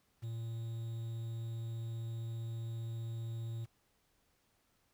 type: tone with quantisation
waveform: triangle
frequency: 114.4 Hz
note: A#2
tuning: 32 cents flat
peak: -36 dBFS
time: 0.22-3.66 s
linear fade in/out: 20 ms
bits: 10
effects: pink hiss -75 dBFS RMS until 4.93 s